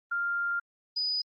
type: tone pair in turn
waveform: sine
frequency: 1396.9 / 4965 Hz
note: F6 / D#8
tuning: 0 / -5 cents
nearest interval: octave + minor seventh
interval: 2195 cents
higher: second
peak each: -27 dBFS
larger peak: neither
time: 0.11-0.6 / 0.96-1.22 s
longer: first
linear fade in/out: 10 ms
effects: Opus 32 kbps